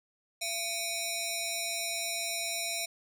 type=ring-modulated tone; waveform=10% pulse; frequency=1576 Hz; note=G6; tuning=9 cents sharp; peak=-20 dBFS; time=0.41-2.86 s; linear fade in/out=10 ms; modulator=898 Hz; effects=none